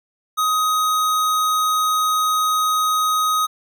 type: tone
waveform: square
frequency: 1256 Hz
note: D#6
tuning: 16 cents sharp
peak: -17 dBFS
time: 0.37-3.47 s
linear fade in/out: 20 ms
effects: none